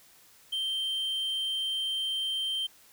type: tone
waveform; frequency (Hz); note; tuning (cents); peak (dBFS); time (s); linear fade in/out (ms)
triangle; 3136; G7; 0; -27; 0.52-2.67; 10
effects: white hiss -58 dBFS RMS until 2.92 s